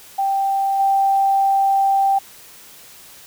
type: tone with level steps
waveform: sine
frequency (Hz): 784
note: G5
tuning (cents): 0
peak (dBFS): -16 / -13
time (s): 0.18-2.19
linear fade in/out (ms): 10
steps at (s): 0.79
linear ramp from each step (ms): 10
effects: white hiss -43 dBFS RMS until 3.26 s